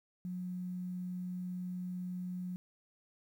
sine tone with quantisation, 181 Hz, F#3, 38 cents flat, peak -37 dBFS, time 0.25-2.56 s, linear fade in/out 0 ms, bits 11, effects none

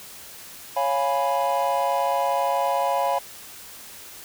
triangle chord, C# dominant seventh, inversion none, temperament equal, 554.4 / 698.5 / 830.6 / 987.8 Hz, C#5 / E#5 / G#5 / B5, 0 / 0 / 0 / 0 cents, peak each -24 dBFS, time 0.76-3.19 s, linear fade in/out 10 ms, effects white hiss -42 dBFS RMS until 4.24 s

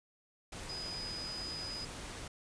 sine tone in noise, 4978 Hz, D#8, in tune, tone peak -40 dBFS, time 0.69-1.85 s, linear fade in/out 5 ms, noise pink, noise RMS -45 dBFS, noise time 0.52-2.28 s, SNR +2 dB, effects resampled to 22050 Hz

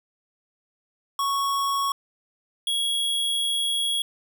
square tone pair in turn, 1108.7 / 3322 Hz, C#6 / G#7, 0 / 0 cents, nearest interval octave + perfect fifth, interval 1900 cents, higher second, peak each -23 dBFS, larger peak neither, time 1.19-1.92 / 2.67-4.02 s, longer second, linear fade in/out 2 ms, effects none

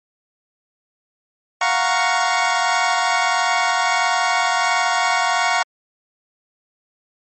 25% pulse chord, Gb major seventh, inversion third, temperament equal, 698.5 / 740 / 932.3 / 1108.7 Hz, F5 / Gb5 / Bb5 / Db6, 0 / 0 / 0 / 0 cents, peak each -18 dBFS, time 1.61-5.63 s, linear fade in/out 5 ms, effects low-pass 9000 Hz 12 dB/octave + MP3 32 kbps

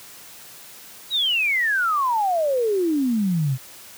sine exponential sweep, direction down, 3951 to 124 Hz, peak -18 dBFS, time 1.1-3.58 s, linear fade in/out 50 ms, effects white hiss -43 dBFS RMS until 3.97 s + high-pass 80 Hz 12 dB/octave

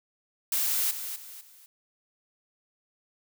blue noise with echo, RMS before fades -27 dBFS, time 0.52-0.91 s, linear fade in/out 2 ms, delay 250 ms, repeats 3, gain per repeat -9 dB, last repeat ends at 1.66 s, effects none

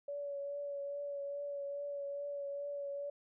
sine tone with vibrato, 568 Hz, C#5, 42 cents sharp, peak -38 dBFS, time 0.08-3.1 s, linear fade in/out 5 ms, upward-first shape triangle, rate 2.4 Hz, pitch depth 23 cents each way, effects none

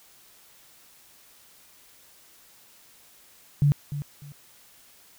sine tone with echo, 144.1 Hz, D3, 33 cents flat, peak -16 dBFS, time 3.62-3.72 s, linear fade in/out 0 ms, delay 300 ms, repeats 2, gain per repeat -12 dB, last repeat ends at 4.32 s, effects white hiss -55 dBFS RMS until 5.18 s

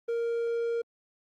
triangle tone, 466.2 Hz, A#4, in tune, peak -25 dBFS, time 0.08-0.82 s, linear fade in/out 10 ms, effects Opus 24 kbps

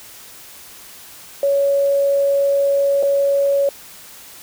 sine tone with dropouts, 559 Hz, C#5, 14 cents sharp, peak -13 dBFS, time 1.43-3.69 s, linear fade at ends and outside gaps 2 ms, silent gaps 3.027-3.032 s, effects white hiss -40 dBFS RMS until 4.42 s

